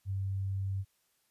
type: tone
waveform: sine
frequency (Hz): 97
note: G2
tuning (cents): -18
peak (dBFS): -31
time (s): 0.05-0.85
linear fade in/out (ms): 50
effects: white hiss -74 dBFS RMS until 1.3 s + resampled to 32000 Hz